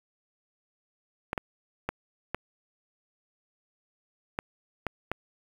clicks, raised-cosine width 0.5 ms, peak -14 dBFS, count 7, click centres 1.331 / 1.378 / 1.89 / 2.346 / 4.389 / 4.867 / 5.116 s, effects 7-bit

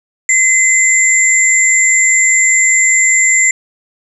sine tone pair together, 2050 / 7305 Hz, C7 / A#8, -36 / -36 cents, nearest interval octave + minor seventh, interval 2200 cents, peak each -10 dBFS, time 0.29-3.51 s, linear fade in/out 2 ms, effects none

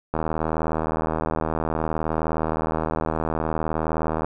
click train, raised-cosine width 1 ms, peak -10 dBFS, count 327, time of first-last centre 0.14-4.246 s, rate 79.4 Hz, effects none

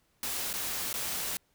white noise with dropouts, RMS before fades -34 dBFS, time 0.23-1.37 s, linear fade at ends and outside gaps 1 ms, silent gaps 0.53-0.538 / 0.929-0.94 s, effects pink hiss -71 dBFS RMS until 1.54 s

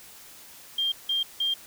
sine tone bursts, 3194 Hz, G7, 32 cents sharp, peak -23 dBFS, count 3, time 0.78-1.54 s, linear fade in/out 5 ms, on 140 ms, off 170 ms, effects white hiss -48 dBFS RMS until 1.66 s

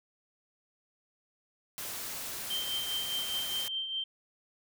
white noise, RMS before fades -39 dBFS, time 1.78-3.68 s, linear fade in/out 0 ms
sine tone with tremolo, 3136 Hz, G7, in tune, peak -30 dBFS, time 2.5-4.04 s, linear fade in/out 5 ms, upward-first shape triangle, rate 4.9 Hz, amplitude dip 55%
effects none

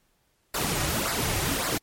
pink noise with flanger, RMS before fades -27 dBFS, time 0.54-1.78 s, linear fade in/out 5 ms, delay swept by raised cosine 0.31 to 4.51 ms, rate 1.8 Hz, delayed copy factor -0.65, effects pink hiss -69 dBFS RMS until 1.82 s + MP3 64 kbps

